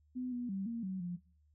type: tone with pitch steps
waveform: sine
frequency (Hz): 252.2 / 243.8 / 193.9 / 232 / 188.4 / 176.3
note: B3 / B3 / G3 / A#3 / F#3 / F3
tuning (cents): +36 / -22 / -19 / -8 / +32 / +17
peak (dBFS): -36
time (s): 0.15-1.17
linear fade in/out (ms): 20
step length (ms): 170
effects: noise-tail reverb RT60 0.4 s tail -19 dB re dry + added 75 Hz sine -66 dBFS peak until 1.54 s